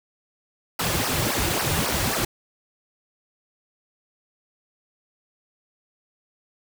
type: noise with flanger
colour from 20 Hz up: pink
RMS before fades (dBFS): -24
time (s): 0.79-2.25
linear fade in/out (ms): 5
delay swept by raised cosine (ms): 0.27 to 4.57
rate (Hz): 3.7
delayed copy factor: -0.95
effects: none